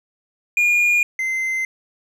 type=tone pair in turn; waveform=triangle; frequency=2428 / 2071 Hz; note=D#7 / C7; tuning=-43 / -18 cents; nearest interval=minor third; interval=275 cents; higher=first; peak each=-12 / -18 dBFS; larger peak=first; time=0.57-1.03 / 1.19-1.65 s; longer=neither; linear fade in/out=2 ms; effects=none